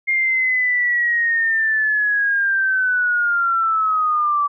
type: linear sweep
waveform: sine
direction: down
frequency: 2126 to 1151 Hz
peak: -15 dBFS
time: 0.07-4.48 s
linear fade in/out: 20 ms
effects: none